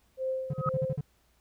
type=tone with tremolo; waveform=sine; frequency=523 Hz; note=C5; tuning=1 cent flat; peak=-27 dBFS; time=0.17-0.97 s; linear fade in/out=50 ms; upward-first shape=triangle; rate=2 Hz; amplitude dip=85%
type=tone bursts; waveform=triangle; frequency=145.6 Hz; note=D3; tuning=15 cents flat; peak=-26 dBFS; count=7; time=0.5-1.01 s; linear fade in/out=5 ms; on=36 ms; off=43 ms
type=tone with exponential growth; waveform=sine; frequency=1267 Hz; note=D#6; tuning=31 cents sharp; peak=-24 dBFS; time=0.5-0.69 s; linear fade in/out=2 ms; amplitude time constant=40 ms
effects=added 60 Hz sine -69 dBFS peak until 1.4 s + pink hiss -69 dBFS RMS until 1.4 s